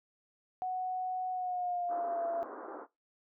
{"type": "tone with pitch glide", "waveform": "sine", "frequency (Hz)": [740, 678.6], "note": ["F#5", "F5"], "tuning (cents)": [0, -50], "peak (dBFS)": -32, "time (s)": [0.62, 2.43], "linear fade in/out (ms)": 0, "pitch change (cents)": -150, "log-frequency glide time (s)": [1.31, 2.25]}
{"type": "band-pass noise", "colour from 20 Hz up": "pink", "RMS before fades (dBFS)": -45, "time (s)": [1.88, 2.87], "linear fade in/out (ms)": 50, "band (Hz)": [290, 1400], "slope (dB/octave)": 48}
{"effects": ["noise-tail reverb RT60 0.2 s tail -19 dB re dry"]}